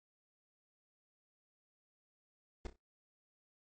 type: noise with echo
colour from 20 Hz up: brown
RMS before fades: -40 dBFS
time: 2.65-2.67 s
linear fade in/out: 2 ms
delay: 30 ms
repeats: 3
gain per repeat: -10 dB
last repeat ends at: 2.76 s
effects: noise-tail reverb RT60 0.2 s tail -23 dB re dry + MP3 32 kbps